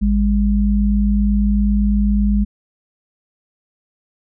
sine tone pair together, 53.98 / 203.8 Hz, A1 / G#3, -32 / -32 cents, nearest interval octave + major seventh, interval 2300 cents, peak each -15 dBFS, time 0.01-2.45 s, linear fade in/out 20 ms, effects none

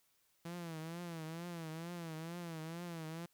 sawtooth tone with vibrato, 166.3 Hz, E3, 16 cents sharp, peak -39 dBFS, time 0.45-3.26 s, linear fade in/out 5 ms, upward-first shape triangle, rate 2.2 Hz, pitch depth 110 cents each way, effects white hiss -75 dBFS RMS until 3.33 s

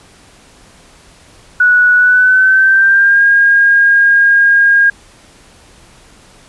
sine tone with pitch glide, 1471 to 1622.8 Hz, F#6 to G#6, -11 to -41 cents, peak -5 dBFS, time 1.6-4.9 s, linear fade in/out 5 ms, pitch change +170 cents, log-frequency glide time 1.96-3.24 s, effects pink hiss -43 dBFS RMS until 6.48 s + resampled to 24000 Hz

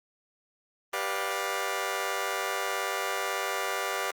15% pulse chord, G dominant seventh, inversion none, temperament just, 392 / 490 / 588 / 705.6 Hz, G4 / B4 / D5 / F5, 0 / -14 / +2 / +18 cents, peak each -29 dBFS, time 0.93-4.11 s, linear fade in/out 5 ms, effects Opus 32 kbps

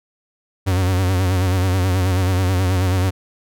45% pulse tone with vibrato, 92.6 Hz, F#2, 2 cents sharp, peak -15 dBFS, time 0.66-3.11 s, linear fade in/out 20 ms, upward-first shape sine, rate 9.3 Hz, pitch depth 69 cents each way, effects none

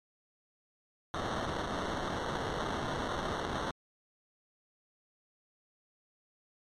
white noise with sample-and-hold, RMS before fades -35 dBFS, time 1.14-3.71 s, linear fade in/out 0 ms, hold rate 2450 Hz, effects low-pass 5000 Hz 12 dB/octave + MP3 64 kbps

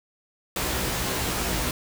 pink noise with comb filter, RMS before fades -27 dBFS, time 0.56-1.71 s, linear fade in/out 2 ms, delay 16 ms, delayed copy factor +0.9, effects none

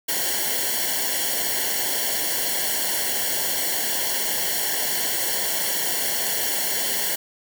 white noise with comb filter, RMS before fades -24 dBFS, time 0.08-7.16 s, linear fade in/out 10 ms, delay 0.8 ms, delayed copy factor -0.95, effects none

